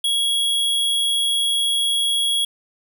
square tone, 3322 Hz, G#7, in tune, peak -18 dBFS, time 0.04-2.45 s, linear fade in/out 5 ms, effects none

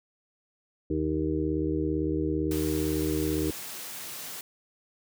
harmonic tone, 77.78 Hz, D#2, in tune, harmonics 1 / 2 / 4 / 5 / 6, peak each -33 / -35 / -28 / -32 / -35 dBFS, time 0.9-3.51 s, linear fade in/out 5 ms
white high-pass noise, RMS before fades -39 dBFS, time 2.51-4.41 s, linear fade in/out 2 ms, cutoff 110 Hz, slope 48 dB/octave
effects none

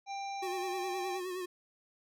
harmonic tone, 791 Hz, G5, 15 cents sharp, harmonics 1 / 3 / 5 / 7 / 8, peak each -37 / -47 / -51 / -54 / -55 dBFS, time 0.06-1.21 s, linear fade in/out 50 ms
square tone with vibrato, 365.6 Hz, F#4, 21 cents flat, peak -37 dBFS, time 0.42-1.46 s, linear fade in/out 10 ms, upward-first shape sine, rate 9.6 Hz, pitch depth 48 cents each way
effects none

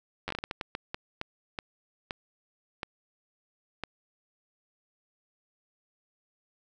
slowing click train, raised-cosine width 0.3 ms, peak -17 dBFS, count 16, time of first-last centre 0.28-3.837 s, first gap 10 ms, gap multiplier 1.39, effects none

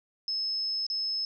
sine tone with dropouts, 5200 Hz, E8, 24 cents flat, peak -28 dBFS, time 0.28-1.25 s, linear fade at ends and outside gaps 1 ms, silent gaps 0.866-0.9 s, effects none

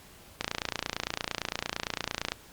click train, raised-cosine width 0.2 ms, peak -11 dBFS, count 56, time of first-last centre 0.41-2.32 s, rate 28.8 Hz, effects pink hiss -53 dBFS RMS until 2.52 s + Opus 48 kbps

